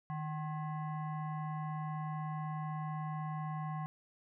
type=tone with frequency modulation; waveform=sine; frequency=155.1 Hz; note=D#3; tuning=5 cents flat; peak=-36 dBFS; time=0.1-3.86 s; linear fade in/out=0 ms; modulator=916 Hz; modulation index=0.8; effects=none